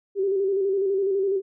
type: tone with vibrato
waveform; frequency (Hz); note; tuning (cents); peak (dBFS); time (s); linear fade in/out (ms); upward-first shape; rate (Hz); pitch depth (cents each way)
sine; 390.3; G4; -8; -20; 0.15-1.42; 50; square; 12; 44
effects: none